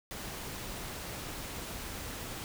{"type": "noise", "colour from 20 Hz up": "pink", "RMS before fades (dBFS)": -41, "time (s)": [0.11, 2.44], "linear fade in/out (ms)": 0, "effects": []}